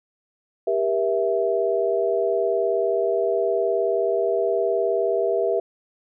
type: chord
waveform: sine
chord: E diminished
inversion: first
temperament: just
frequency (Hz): 395.6 / 474.7 / 659.3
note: G4 / Bb4 / E5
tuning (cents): +16 / +31 / 0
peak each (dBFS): -23 / -24 / -23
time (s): 0.67-5.6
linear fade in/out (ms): 5
effects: none